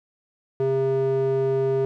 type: tone with band-pass filter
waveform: square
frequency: 134 Hz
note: C3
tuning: 42 cents sharp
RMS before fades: -22 dBFS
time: 0.6-1.85 s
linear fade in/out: 0 ms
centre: 400 Hz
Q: 2.7
effects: none